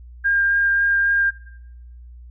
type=tone with vibrato; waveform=sine; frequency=1606 Hz; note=G6; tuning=41 cents sharp; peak=-15 dBFS; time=0.24-1.31 s; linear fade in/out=20 ms; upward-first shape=triangle; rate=3.7 Hz; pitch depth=10 cents each way; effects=noise-tail reverb RT60 0.9 s tail -20 dB re dry + added 60 Hz sine -38 dBFS peak until 2.3 s